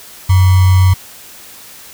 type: tone with sample-and-hold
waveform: sine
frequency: 92.8 Hz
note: F#2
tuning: 6 cents sharp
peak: -5 dBFS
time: 0.29-0.94 s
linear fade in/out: 10 ms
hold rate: 1050 Hz
effects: white hiss -36 dBFS RMS until 1.93 s